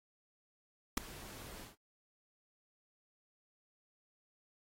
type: noise with ADSR envelope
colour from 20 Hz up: pink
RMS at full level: -29 dBFS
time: 0.97-1.76 s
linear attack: 6 ms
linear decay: 6 ms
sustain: -22 dB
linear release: 140 ms
effects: AAC 48 kbps